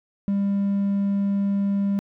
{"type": "tone", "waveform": "triangle", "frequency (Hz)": 199.3, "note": "G3", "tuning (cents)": 29, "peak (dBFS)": -17, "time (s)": [0.28, 1.99], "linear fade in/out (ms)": 0, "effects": ["tanh soft clip ceiling -13 dBFS"]}